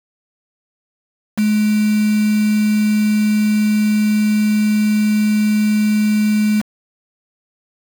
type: tone with quantisation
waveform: sine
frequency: 211.9 Hz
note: G#3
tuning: 35 cents sharp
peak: -12 dBFS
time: 1.37-6.62 s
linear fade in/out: 20 ms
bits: 4
effects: none